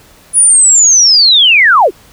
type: linear sweep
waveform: sine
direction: down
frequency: 9956 to 293.7 Hz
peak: -3 dBFS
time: 0.33-1.91 s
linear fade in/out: 50 ms
effects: pink hiss -42 dBFS RMS until 2.12 s